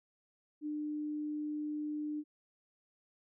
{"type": "tone", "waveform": "sine", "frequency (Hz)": 300, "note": "D4", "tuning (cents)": 37, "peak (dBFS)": -35, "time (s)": [0.61, 2.24], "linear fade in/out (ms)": 50, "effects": []}